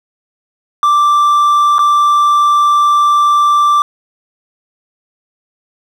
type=tone with dropouts; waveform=triangle; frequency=1174.7 Hz; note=D6; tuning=in tune; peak=-5 dBFS; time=0.83-3.82 s; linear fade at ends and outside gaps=1 ms; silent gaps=1.783-1.791 s; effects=7-bit